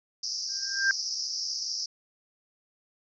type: band-pass noise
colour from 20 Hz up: white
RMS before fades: -33 dBFS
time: 0.23-1.86 s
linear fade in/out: 5 ms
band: 4900 to 5700 Hz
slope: 96 dB/octave
type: tone with exponential growth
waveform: sine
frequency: 1588 Hz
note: G6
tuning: 22 cents sharp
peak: -18 dBFS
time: 0.49-0.91 s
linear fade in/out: 1 ms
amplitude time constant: 91 ms
effects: none